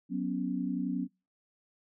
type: chord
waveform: sine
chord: F# suspended fourth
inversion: none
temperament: just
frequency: 185 / 246.7 / 277.5 Hz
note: F#3 / B3 / C#4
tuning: 0 / -2 / +2 cents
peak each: -34 dBFS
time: 0.09-1.08 s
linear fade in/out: 50 ms
effects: noise-tail reverb RT60 0.3 s tail -26 dB re dry